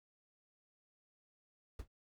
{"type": "noise with exponential decay", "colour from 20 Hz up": "brown", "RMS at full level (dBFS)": -38, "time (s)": [1.79, 1.88], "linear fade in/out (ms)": 5, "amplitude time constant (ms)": 19, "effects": []}